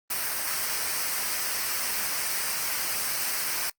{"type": "noise with comb filter", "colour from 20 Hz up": "white", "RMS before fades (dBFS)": -29, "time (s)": [0.1, 3.7], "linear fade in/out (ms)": 5, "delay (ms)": 0.28, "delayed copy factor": -0.55, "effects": ["noise-tail reverb RT60 0.1 s tail -26 dB re dry", "Opus 24 kbps"]}